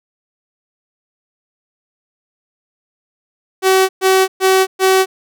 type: tone bursts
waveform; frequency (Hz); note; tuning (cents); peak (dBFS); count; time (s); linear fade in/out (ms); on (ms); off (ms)
sawtooth; 379.3; F#4; +43; -5; 4; 3.62-5.06; 50; 270; 120
effects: none